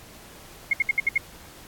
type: tone bursts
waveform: sine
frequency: 2150 Hz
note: C7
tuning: 47 cents sharp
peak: -17 dBFS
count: 6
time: 0.71-1.179 s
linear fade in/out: 5 ms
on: 24 ms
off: 65 ms
effects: pink hiss -47 dBFS RMS until 1.67 s + AAC 64 kbps